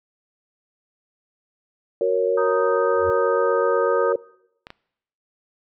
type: chord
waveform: sine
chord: F# major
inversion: none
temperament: equal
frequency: 370 / 466.2 / 554.4 Hz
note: F#4 / A#4 / C#5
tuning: 0 / 0 / 0 cents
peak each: -24 / -20 / -22 dBFS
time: 2.01-4.16 s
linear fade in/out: 2 ms
type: harmonic tone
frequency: 311.1 Hz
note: D#4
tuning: in tune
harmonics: 3 / 4 / 5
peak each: -29 / -25 / -32 dBFS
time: 2.37-4.13 s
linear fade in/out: 10 ms
type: tone with exponential growth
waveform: triangle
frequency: 88.4 Hz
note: F2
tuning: 22 cents sharp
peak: -25 dBFS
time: 2.9-3.1 s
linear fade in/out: 0 ms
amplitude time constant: 42 ms
type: clicks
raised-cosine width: 0.3 ms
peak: -21 dBFS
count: 2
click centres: 4.669 / 4.704 s
effects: noise-tail reverb RT60 0.8 s tail -22 dB re dry